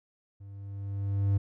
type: tone with level ramp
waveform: triangle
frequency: 99.4 Hz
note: G2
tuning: 25 cents sharp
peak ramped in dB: -42 to -19 dBFS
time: 0.4-1.38 s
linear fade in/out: 10 ms
effects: none